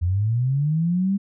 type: linear sweep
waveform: sine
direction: up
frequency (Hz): 82.9 to 201.4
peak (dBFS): -18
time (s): 0.01-1.18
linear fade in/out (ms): 20
effects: none